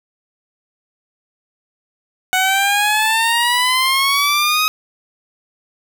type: exponential sweep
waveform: 15% pulse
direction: up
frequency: 740 to 1268 Hz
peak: -7 dBFS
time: 2.33-4.68 s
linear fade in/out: 0 ms
effects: none